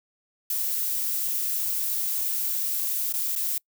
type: noise with dropouts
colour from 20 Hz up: violet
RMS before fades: -27 dBFS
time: 0.5-3.58 s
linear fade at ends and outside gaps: 2 ms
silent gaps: 3.125-3.138 / 3.353-3.36 s
effects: noise-tail reverb RT60 0.1 s tail -26 dB re dry